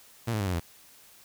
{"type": "tone with pitch steps", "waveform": "sawtooth", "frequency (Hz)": [116.54, 107.49, 99.14, 91.44, 84.33], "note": ["A#2", "A2", "G2", "F#2", "E2"], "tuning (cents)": [0, -40, 20, -20, 40], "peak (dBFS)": -23, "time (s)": [0.27, 0.6], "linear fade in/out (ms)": 10, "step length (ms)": 66, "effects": ["white hiss -55 dBFS RMS until 1.24 s"]}